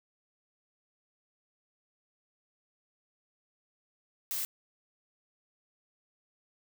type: noise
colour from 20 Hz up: blue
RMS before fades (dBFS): -34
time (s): 4.31-4.45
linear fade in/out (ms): 0
effects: none